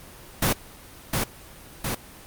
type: noise with echo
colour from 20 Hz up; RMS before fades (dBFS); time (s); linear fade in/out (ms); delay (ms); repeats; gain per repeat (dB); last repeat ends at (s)
pink; -21; 0.42-0.53; 5; 710; 2; -3; 1.95
effects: pink hiss -45 dBFS RMS until 2.26 s + Opus 24 kbps